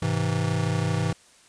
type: chord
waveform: square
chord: Ab augmented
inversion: none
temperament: just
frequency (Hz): 103.83 / 129.78 / 162.23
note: Ab2 / C3 / E3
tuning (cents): 0 / -14 / -27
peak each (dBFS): -28 / -29 / -27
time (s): 0.02-1.13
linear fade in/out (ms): 5
effects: white hiss -55 dBFS RMS until 1.48 s + resampled to 22050 Hz